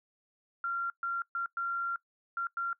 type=tone bursts at uneven times; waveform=sine; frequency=1379 Hz; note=F6; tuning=22 cents flat; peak=-30 dBFS; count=6; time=0.64-0.9 / 1.03-1.22 / 1.35-1.46 / 1.57-1.96 / 2.37-2.47 / 2.57-2.73 s; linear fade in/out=2 ms; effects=noise-tail reverb RT60 0.1 s tail -22 dB re dry